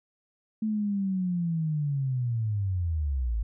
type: linear sweep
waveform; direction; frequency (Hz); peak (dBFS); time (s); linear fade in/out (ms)
sine; down; 220 to 51; -25; 0.62-3.43; 5
effects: none